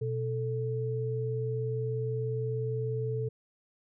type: tone pair together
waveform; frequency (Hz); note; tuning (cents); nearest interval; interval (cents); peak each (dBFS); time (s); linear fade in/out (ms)
sine; 123.16 / 440; B2 / A4; -4 / 0; octave + minor seventh; 2204; -31 / -33; 0.01-3.29; 10
effects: none